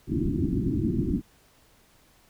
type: low-pass noise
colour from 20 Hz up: white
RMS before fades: -26 dBFS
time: 0.07-1.22 s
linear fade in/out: 50 ms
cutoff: 360 Hz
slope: 96 dB/octave
effects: pink hiss -60 dBFS RMS until 2.29 s